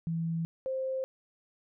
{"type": "tone pair in turn", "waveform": "sine", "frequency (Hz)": [165.1, 525.6], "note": ["E3", "C5"], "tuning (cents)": [3, 8], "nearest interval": "octave + minor sixth", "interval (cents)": 2005, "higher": "second", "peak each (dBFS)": [-29, -30], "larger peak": "first", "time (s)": [[0.07, 0.45], [0.66, 1.04]], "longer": "neither", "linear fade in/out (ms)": 0, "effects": []}